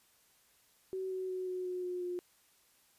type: tone with pitch steps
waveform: sine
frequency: 377.8 / 374.1 / 370.5 / 366.8 / 363.2 / 359.7 / 356.2 Hz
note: F#4 / F#4 / F#4 / F#4 / F#4 / F#4 / F4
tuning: +36 / +19 / +2 / -15 / -32 / -49 / +34 cents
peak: -35 dBFS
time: 0.93-2.19 s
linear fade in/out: 0 ms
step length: 180 ms
effects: white hiss -68 dBFS RMS until 2.98 s + resampled to 32000 Hz